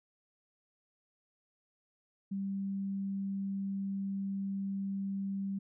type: tone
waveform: sine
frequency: 196 Hz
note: G3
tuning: in tune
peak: -33 dBFS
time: 2.31-5.59 s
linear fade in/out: 10 ms
effects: none